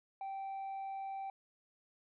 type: tone with tanh clipping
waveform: sine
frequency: 779 Hz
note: G5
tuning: 11 cents flat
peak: -40 dBFS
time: 0.21-1.3 s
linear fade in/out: 2 ms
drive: 2 dB
effects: none